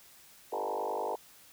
sine tone with frequency modulation, 670 Hz, E5, 28 cents sharp, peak -31 dBFS, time 0.52-1.16 s, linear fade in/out 10 ms, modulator 50.4 Hz, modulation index 5.6, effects white hiss -57 dBFS RMS until 1.52 s

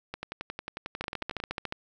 two click trains, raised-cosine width 0.3 ms, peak -19 / -16 dBFS, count 15 / 11, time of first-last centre 0.14-1.401 / 1.01-1.724 s, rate 11.1 / 14 Hz, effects none

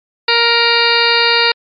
harmonic tone, 468.3 Hz, A#4, 8 cents sharp, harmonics 1 / 2 / 3 / 4 / 5 / 6 / 8 / 9 / 10, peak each -18 / -18 / -18 / -18 / -18 / -18 / -18 / -18 / -18 dBFS, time 0.28-1.52 s, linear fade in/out 5 ms, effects MP3 64 kbps

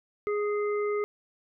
harmonic tone, 415.3 Hz, G#4, in tune, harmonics 1 / 3 / 5, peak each -26 / -36 / -40 dBFS, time 0.27-1.04 s, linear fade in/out 0 ms, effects none

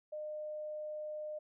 sine tone, 608 Hz, D#5, 40 cents flat, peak -39 dBFS, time 0.12-1.39 s, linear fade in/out 10 ms, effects none

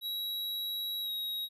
square tone with pitch glide, 3872 to 3805 Hz, B7 to A#7, -35 to +35 cents, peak -34 dBFS, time 0.01-1.49 s, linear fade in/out 50 ms, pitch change -30 cents, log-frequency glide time 1.02-1.1 s, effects none

